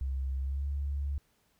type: tone with pitch glide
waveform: sine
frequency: 66.6 to 70.56 Hz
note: C2 to C#2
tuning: +31 to +31 cents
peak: -30 dBFS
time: 0.01-1.18 s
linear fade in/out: 0 ms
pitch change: +100 cents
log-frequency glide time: 0.39-0.67 s
effects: pink hiss -71 dBFS RMS until 1.59 s